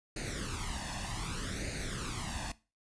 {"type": "noise with flanger", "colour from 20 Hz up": "pink", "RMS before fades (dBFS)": -38, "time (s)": [0.16, 2.52], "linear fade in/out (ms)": 5, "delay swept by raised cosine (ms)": [0.45, 1.14], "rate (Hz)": 0.65, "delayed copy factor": 0.75, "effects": ["noise-tail reverb RT60 0.3 s tail -19 dB re dry", "resampled to 22050 Hz"]}